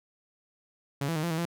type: tone with pitch steps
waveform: sawtooth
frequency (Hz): 140.2 / 165.6 / 154.2 / 171.2 / 160.6 / 170.6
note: C#3 / E3 / D#3 / F3 / E3 / F3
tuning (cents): +20 / +8 / -15 / -34 / -45 / -40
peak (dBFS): -24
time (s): 1.01-1.454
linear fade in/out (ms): 5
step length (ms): 74
effects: none